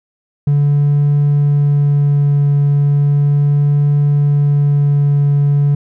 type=tone with vibrato; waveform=triangle; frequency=143.9 Hz; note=D3; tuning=35 cents flat; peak=-6 dBFS; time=0.47-5.75 s; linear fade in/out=5 ms; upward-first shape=triangle; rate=0.36 Hz; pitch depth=11 cents each way; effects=tanh soft clip ceiling -4 dBFS